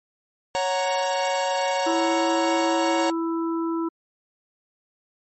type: chord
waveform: 45% pulse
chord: F# major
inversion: second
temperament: equal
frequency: 554.4 / 740 / 932.3 Hz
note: C#5 / F#5 / A#5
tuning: 0 / 0 / 0 cents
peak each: -25 / -28 / -26 dBFS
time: 0.55-3.1 s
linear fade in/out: 0 ms
type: harmonic tone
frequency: 330.5 Hz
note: E4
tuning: 5 cents sharp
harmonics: 1 / 3 / 4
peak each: -23 / -33 / -35 dBFS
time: 1.86-3.89 s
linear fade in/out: 10 ms
effects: MP3 32 kbps